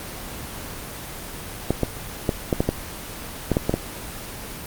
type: clicks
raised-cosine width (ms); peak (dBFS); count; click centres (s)
2; -5; 10; 1.706 / 1.833 / 2.292 / 2.528 / 2.605 / 2.69 / 3.517 / 3.569 / 3.695 / 3.74
effects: pink hiss -34 dBFS RMS until 4.66 s + Opus 24 kbps